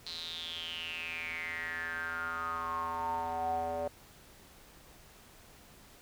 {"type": "tone with band-pass filter sweep", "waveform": "square", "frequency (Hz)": 83, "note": "E2", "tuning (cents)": 12, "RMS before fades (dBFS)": -37, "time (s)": [0.06, 3.88], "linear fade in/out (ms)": 5, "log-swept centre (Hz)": [4200, 620], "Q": 9.2, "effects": ["pink hiss -57 dBFS RMS until 6.01 s"]}